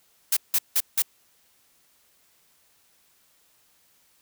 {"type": "noise bursts", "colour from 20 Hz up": "blue", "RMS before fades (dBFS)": -21, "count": 4, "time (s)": [0.32, 1.022], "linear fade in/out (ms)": 5, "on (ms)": 48, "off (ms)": 170, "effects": ["white hiss -63 dBFS RMS until 4.21 s"]}